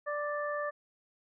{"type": "harmonic tone", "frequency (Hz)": 588, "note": "D5", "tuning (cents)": 2, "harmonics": [1, 2, 3], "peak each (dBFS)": [-34, -37, -39], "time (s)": [0.06, 0.71], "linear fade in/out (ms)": 20, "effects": []}